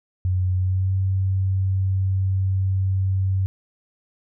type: tone with pitch glide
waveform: sine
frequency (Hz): 92 to 95.35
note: F#2 to G2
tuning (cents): -9 to -47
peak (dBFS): -18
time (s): 0.25-3.46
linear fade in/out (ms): 0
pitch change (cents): +62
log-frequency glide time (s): 0.56-0.94
effects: none